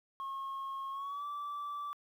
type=tone with pitch glide; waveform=sine; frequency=1084 to 1161.8 Hz; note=C#6 to D6; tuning=-39 to -19 cents; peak=-35 dBFS; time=0.2-1.93 s; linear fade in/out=0 ms; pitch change=+120 cents; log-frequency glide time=0.91-1.25 s; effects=tanh soft clip ceiling -36 dBFS + 11-bit